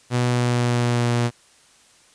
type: tone with pitch glide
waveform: sawtooth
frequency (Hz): 122.8 to 119.65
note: B2 to A#2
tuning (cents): -9 to +46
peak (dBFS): -14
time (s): 0.1-1.31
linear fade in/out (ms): 50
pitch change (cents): -45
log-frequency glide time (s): 0.27-1.14
effects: white hiss -54 dBFS RMS until 2.14 s + resampled to 22050 Hz